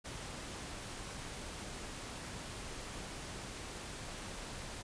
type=noise; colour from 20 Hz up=pink; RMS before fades=-45 dBFS; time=0.04-4.83 s; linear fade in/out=20 ms; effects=resampled to 22050 Hz